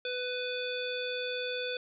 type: harmonic tone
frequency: 497.8 Hz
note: B4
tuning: 14 cents sharp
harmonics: 1 / 3 / 5 / 7 / 9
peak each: -35 / -40 / -40 / -39 / -46 dBFS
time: 0.05-1.77 s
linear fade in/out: 2 ms
effects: none